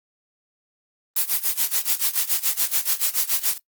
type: noise with tremolo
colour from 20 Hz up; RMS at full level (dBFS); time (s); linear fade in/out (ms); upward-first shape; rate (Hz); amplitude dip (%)
blue; -19; 1.16-3.58; 5; sine; 7; 90
effects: noise-tail reverb RT60 0.1 s tail -20 dB re dry + Opus 24 kbps